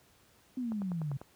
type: exponential sweep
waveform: sine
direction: down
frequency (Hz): 261.6 to 133.3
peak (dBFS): -32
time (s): 0.57-1.17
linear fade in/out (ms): 5
type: click train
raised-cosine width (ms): 1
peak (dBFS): -30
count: 6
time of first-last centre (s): 0.72-1.215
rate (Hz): 10.1
effects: pink hiss -64 dBFS RMS until 1.35 s + high-pass 60 Hz 12 dB/octave